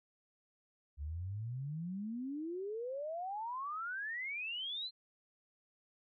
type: exponential sweep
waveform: sine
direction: up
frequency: 68.9 to 4186 Hz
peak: -38 dBFS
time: 0.97-4.91 s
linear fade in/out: 50 ms
effects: none